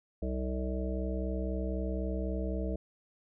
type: harmonic tone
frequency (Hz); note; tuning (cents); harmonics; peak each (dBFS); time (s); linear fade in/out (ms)
63.9; C2; -40; 1 / 3 / 5 / 7 / 9 / 10; -33 / -38 / -40 / -41 / -43 / -43; 0.22-2.76; 5
effects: none